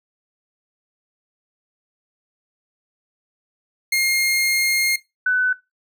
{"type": "tone pair in turn", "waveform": ["sawtooth", "sine"], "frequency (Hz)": [2132, 1500.6], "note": ["C7", "F#6"], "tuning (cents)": [32, 24], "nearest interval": "tritone", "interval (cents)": 608, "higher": "first", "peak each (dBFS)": [-13, -15], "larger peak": "first", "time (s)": [[3.92, 4.96], [5.26, 5.53]], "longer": "first", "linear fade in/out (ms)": 5, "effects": ["noise-tail reverb RT60 0.2 s tail -19 dB re dry"]}